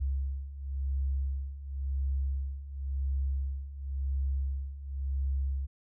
sine beating tone pair, 67.3 / 68.24 Hz, C2 / C#2, +49 / -27 cents, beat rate 0.94 Hz, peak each -35 / -31 dBFS, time 0-5.67 s, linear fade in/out 20 ms, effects none

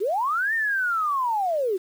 sine linear two-way sweep, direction up then down, 349.2 to 1843 to 349.2 Hz, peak -21 dBFS, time 0-1.78 s, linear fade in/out 20 ms, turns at 0.54 s, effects 8-bit

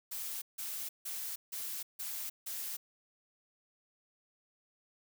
blue noise bursts, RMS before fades -40 dBFS, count 6, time 0.11-2.77 s, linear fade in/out 10 ms, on 310 ms, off 160 ms, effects none

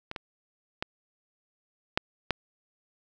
clicks, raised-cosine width 0.3 ms, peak -20 / -19 / -14 / -7 / -9 dBFS, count 5, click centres 0.114 / 0.162 / 0.825 / 1.975 / 2.307 s, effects none

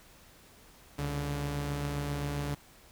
sawtooth tone pair together, 68.27 / 144 Hz, C#2 / D3, -26 / -34 cents, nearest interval octave + minor second, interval 1292 cents, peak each -34 / -29 dBFS, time 0.98-2.55 s, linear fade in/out 10 ms, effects pink hiss -57 dBFS RMS until 2.91 s

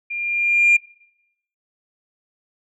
sine tone with level ramp, 2400 Hz, D7, 37 cents sharp, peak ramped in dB -25 to -8 dBFS, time 0.1-0.77 s, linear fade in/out 10 ms, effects noise-tail reverb RT60 0.8 s tail -22 dB re dry + tanh soft clip ceiling -7 dBFS

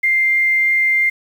sine tone with quantisation, 2099 Hz, C7, 5 cents sharp, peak -12 dBFS, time 0.03-1.1 s, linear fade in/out 10 ms, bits 7, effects none

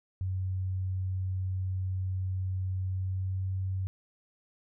sine tone with pitch glide, 93.6 to 94.58 Hz, F#2 to F#2, +20 to +39 cents, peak -29 dBFS, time 0.21-3.87 s, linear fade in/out 0 ms, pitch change +19 cents, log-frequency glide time 2.89-3.46 s, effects none

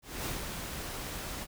pink noise with ADSR envelope, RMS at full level -35 dBFS, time 0.02-1.47 s, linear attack 240 ms, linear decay 150 ms, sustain -4 dB, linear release 46 ms, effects none

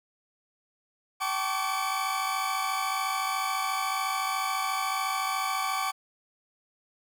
40% pulse tone cluster, 769 / 868 / 1110 / 1164 / 2285 Hz, G5 / A5 / C#6 / D6 / D7, -33 / -24 / +2 / -16 / -48 cents, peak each -32 / -38 / -34 / -30 / -37 dBFS, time 1.2-5.92 s, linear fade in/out 20 ms, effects none

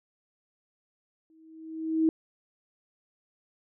sine tone with exponential growth, 320 Hz, D#4, 49 cents sharp, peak -18 dBFS, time 1.3-2.09 s, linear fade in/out 1 ms, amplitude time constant 170 ms, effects none

